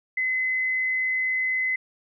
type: tone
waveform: sine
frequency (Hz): 2036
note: C7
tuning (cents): -48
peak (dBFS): -22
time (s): 0.17-1.76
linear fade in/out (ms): 5
effects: none